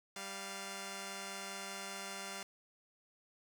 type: tone pair together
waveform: 5% pulse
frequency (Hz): 196.01 / 698.5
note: G3 / F5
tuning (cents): 0 / 0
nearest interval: octave + minor seventh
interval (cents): 2200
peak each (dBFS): -34 / -34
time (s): 0.16-2.43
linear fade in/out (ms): 2
effects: none